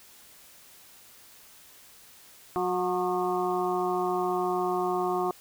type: harmonic tone with a mistuned harmonic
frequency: 181.4 Hz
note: F#3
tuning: 34 cents flat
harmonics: 1 / 2 / 4 / 5 / 6 / 7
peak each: -38 / -28 / -30 / -37 / -33 / -38 dBFS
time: 2.56-5.31 s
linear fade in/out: 0 ms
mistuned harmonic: 7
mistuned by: -69 cents
effects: white hiss -53 dBFS RMS until 5.4 s